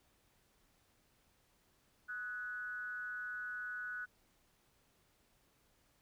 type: tone with frequency modulation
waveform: sine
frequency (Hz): 1479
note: F#6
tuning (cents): -1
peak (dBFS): -40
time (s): 2.08-4.06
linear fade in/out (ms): 20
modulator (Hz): 214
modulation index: 0.44
effects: pink hiss -73 dBFS RMS until 6.01 s